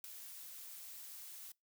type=noise with ADSR envelope; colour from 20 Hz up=blue; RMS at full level=-41 dBFS; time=0.04-1.52 s; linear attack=3 ms; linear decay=4 ms; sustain=-10 dB; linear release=5 ms; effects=noise-tail reverb RT60 0.2 s tail -24 dB re dry